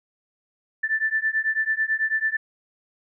sine beating tone pair, 1760 / 1769.1 Hz, A6 / A6, 0 / +9 cents, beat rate 9.1 Hz, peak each -24 dBFS, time 0.83-2.37 s, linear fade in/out 10 ms, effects none

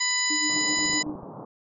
harmonic tone, 996 Hz, B5, 14 cents sharp, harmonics 1 / 2 / 3 / 4 / 5 / 7, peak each -35 / -27 / -37 / -32 / -29 / -27 dBFS, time 0-1.03 s, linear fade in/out 10 ms
sine tone with tremolo, 303.1 Hz, D#4, 45 cents flat, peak -28 dBFS, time 0.3-1.16 s, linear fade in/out 5 ms, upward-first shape sine, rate 7.9 Hz, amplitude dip 80%
pink band-pass noise, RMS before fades -40 dBFS, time 0.49-1.45 s, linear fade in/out 5 ms, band 130 to 1100 Hz, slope 48 dB/octave
clicks, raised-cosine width 2 ms, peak -28 dBFS, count 8, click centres 0.79 / 0.857 / 0.899 / 0.936 / 1.066 / 1.096 / 1.153 / 1.232 s
effects none

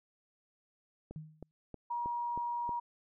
click train, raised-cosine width 2 ms, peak -31 dBFS, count 6, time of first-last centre 1.11-2.692 s, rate 3.16 Hz
sine tone with exponential decay, 155.5 Hz, D#3, 1 cent flat, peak -38 dBFS, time 1.16-1.51 s, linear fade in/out 0 ms, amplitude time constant 74 ms
sine tone, 953 Hz, A#5, 38 cents sharp, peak -33 dBFS, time 1.9-2.8 s, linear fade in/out 10 ms
effects none

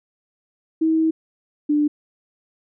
sine tone pair in turn, 320.4 / 296.4 Hz, E4 / D4, -49 / +16 cents, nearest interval minor second, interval 135 cents, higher first, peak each -15 dBFS, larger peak neither, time 0.81-1.11 / 1.69-1.88 s, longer first, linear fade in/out 10 ms, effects none

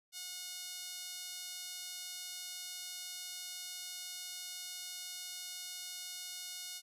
sawtooth tone with high-pass filter, 726 Hz, F#5, 33 cents flat, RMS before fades -45 dBFS, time 0.12-6.82 s, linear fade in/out 50 ms, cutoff 4100 Hz, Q 1.1, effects resampled to 32000 Hz

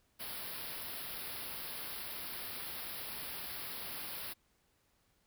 white band-stop noise, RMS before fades -43 dBFS, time 0.19-4.34 s, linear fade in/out 20 ms, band 5200 to 10000 Hz, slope 96 dB/octave, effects pink hiss -74 dBFS RMS until 5.26 s

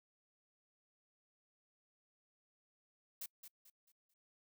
blue noise with echo, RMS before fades -45 dBFS, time 3.21-3.26 s, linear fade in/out 5 ms, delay 220 ms, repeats 4, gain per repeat -9 dB, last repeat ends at 4.14 s, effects noise-tail reverb RT60 0.1 s tail -25 dB re dry

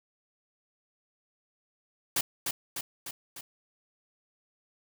white noise with echo, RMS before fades -27 dBFS, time 2.16-2.21 s, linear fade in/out 5 ms, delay 300 ms, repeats 4, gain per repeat -4 dB, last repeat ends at 3.41 s, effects none

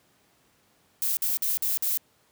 violet noise bursts, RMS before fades -26 dBFS, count 5, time 1.02-1.974 s, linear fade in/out 0 ms, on 150 ms, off 51 ms, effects pink hiss -64 dBFS RMS until 2.31 s + high-pass 100 Hz 12 dB/octave

